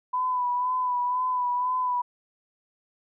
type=tone with vibrato; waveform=sine; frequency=996 Hz; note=B5; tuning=14 cents sharp; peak=-23 dBFS; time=0.13-2.02 s; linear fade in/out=10 ms; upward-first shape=sine; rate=2 Hz; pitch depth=32 cents each way; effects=none